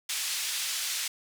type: band-pass noise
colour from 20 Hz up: pink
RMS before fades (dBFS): -32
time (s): 0.09-1.08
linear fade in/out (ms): 5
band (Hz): 2900 to 11000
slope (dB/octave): 12
effects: none